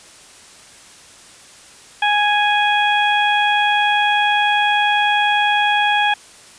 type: harmonic tone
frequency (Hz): 830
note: G#5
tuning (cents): -1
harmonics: 1 / 2 / 3 / 4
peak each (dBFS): -16 / -19 / -21 / -22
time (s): 2.02-6.14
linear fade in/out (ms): 5
effects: white hiss -43 dBFS RMS until 6.58 s + resampled to 22050 Hz